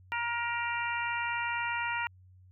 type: harmonic tone with a mistuned harmonic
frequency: 472.1 Hz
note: A#4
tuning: 22 cents sharp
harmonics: 2 / 3 / 4 / 5 / 6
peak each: -34 / -36 / -37 / -38 / -39 dBFS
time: 0.12-2.07 s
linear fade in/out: 0 ms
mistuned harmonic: 6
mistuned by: -39 cents
effects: added 92 Hz sine -54 dBFS peak until 2.51 s